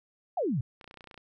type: exponential sweep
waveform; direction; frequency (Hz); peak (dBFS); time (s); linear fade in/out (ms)
sine; down; 800 to 107.2; -26; 0.37-0.61; 5
type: clicks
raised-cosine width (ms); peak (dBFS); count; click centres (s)
0.3; -32; 12; 0.812 / 0.843 / 0.877 / 0.911 / 0.942 / 0.973 / 1.008 / 1.042 / 1.073 / 1.112 / 1.143 / 1.177
effects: none